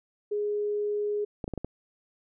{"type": "tone", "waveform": "sine", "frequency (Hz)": 415.3, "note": "G#4", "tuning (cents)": 0, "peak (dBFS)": -26, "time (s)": [0.31, 1.25], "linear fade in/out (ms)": 10}
{"type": "clicks", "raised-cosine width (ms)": 2, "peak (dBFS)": -19, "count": 5, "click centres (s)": [1.442, 1.479, 1.537, 1.577, 1.646]}
{"effects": []}